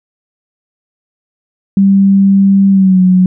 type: tone with pitch glide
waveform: sine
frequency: 196 to 183.93 Hz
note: G3 to F#3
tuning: 0 to -10 cents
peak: -4 dBFS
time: 1.77-3.26 s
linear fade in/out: 2 ms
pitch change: -110 cents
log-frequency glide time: 2.7-3.01 s
effects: none